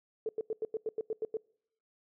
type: tone bursts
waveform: sine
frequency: 440 Hz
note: A4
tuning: in tune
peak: -30 dBFS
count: 10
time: 0.26-1.37 s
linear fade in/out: 2 ms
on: 30 ms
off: 90 ms
effects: noise-tail reverb RT60 0.7 s tail -26 dB re dry